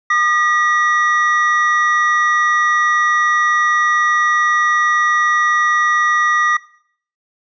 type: tone pair together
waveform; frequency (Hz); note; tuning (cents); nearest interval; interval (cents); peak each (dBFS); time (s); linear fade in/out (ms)
triangle; 1218 / 1924.5; D#6 / B6; -37 / -45; minor sixth; 792; -13; 0.1-6.57; 5
effects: noise-tail reverb RT60 0.6 s tail -19 dB re dry + resampled to 16000 Hz